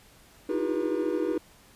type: tone cluster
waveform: triangle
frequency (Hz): 309.7 / 323.3 / 358.4 / 402 / 483.6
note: D#4 / E4 / F4 / G4 / B4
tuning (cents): -8 / -34 / +45 / +44 / -36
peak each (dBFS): -30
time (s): 0.49-1.38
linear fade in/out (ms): 5
effects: pink hiss -56 dBFS RMS until 1.75 s + resampled to 32000 Hz